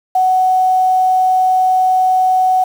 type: tone with quantisation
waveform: sine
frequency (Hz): 745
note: F#5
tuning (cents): +12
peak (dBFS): -9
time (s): 0.15-2.64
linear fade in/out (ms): 5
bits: 6
effects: none